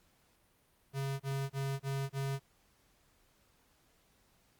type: tone bursts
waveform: square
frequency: 136.9 Hz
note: C#3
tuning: 21 cents flat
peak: -34 dBFS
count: 5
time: 0.93-2.396 s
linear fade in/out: 50 ms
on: 270 ms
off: 29 ms
effects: pink hiss -70 dBFS RMS until 4.59 s + Opus 48 kbps